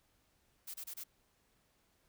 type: noise bursts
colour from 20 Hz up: blue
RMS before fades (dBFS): -45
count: 4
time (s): 0.67-1.039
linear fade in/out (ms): 10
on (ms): 72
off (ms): 27
effects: pink hiss -74 dBFS RMS until 2.08 s